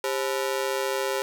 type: ring-modulated tone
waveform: sawtooth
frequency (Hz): 466.2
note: A#4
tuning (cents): 0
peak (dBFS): -18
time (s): 0.04-1.22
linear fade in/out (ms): 0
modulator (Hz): 67.3
effects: none